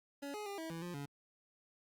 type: tone with pitch steps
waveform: 25% pulse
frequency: 282 / 420.1 / 400.7 / 323.8 / 165.5 / 175.9 / 142.1 Hz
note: C#4 / G#4 / G4 / E4 / E3 / F3 / C#3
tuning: +30 / +20 / +38 / -31 / +7 / +13 / +43 cents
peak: -38 dBFS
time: 0.22-1.06 s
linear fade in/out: 10 ms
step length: 120 ms
effects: Opus 48 kbps